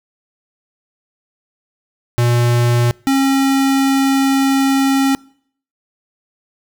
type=tone pair in turn; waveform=square; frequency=120 / 271.1 Hz; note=B2 / C#4; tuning=-49 / -38 cents; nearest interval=octave + major second; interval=1411 cents; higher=second; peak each=-12 dBFS; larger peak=neither; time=2.18-2.91 / 3.07-5.15 s; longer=second; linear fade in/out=0 ms; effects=noise-tail reverb RT60 0.6 s tail -25 dB re dry